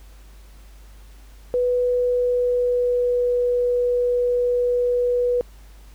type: tone with pitch glide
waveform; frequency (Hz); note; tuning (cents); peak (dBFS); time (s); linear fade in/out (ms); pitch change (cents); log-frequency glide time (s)
sine; 493.8 to 489.3; B4 to B4; 0 to -16; -17; 1.54-5.41; 0; -16; 1.72-3.31
effects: added 50 Hz sine -42 dBFS peak until 5.94 s + pink hiss -54 dBFS RMS until 5.94 s